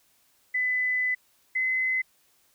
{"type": "tone pair in turn", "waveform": "sine", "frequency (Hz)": [2005, 2039], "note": ["B6", "C7"], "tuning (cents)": [26, -45], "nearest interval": "unison", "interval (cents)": 29, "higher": "second", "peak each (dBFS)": -23, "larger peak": "neither", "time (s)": [[0.54, 1.15], [1.55, 2.02]], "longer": "first", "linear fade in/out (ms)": 10, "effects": ["white hiss -65 dBFS RMS until 2.54 s"]}